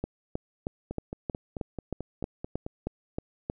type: two click trains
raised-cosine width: 2 ms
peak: -17 / -21 dBFS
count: 12 / 9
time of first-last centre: 0.04-3.499 / 0.91-2.664 s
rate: 3.18 / 4.56 Hz
effects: none